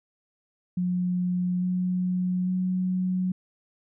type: tone with pitch steps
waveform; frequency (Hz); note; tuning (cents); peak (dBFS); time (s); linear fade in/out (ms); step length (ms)
sine; 179.8 / 181.89 / 184; F#3 / F#3 / F#3; -49 / -29 / -9; -23; 0.77-3.32; 5; 850
effects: none